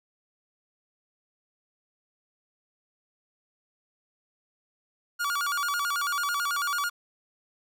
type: tone with vibrato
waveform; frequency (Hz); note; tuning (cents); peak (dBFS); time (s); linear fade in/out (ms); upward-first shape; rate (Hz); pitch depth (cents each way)
45% pulse; 1276; D#6; +43; -26; 5.19-6.9; 20; square; 9.1; 190
effects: none